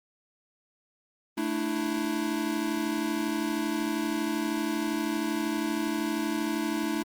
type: chord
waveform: square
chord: A suspended fourth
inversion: none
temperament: equal with one note detuned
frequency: 220 / 296.9 / 329.6 Hz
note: A3 / D4 / E4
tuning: 0 / +19 / 0 cents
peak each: -34 / -32 / -32 dBFS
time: 1.37-7.03 s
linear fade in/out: 10 ms
effects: Opus 32 kbps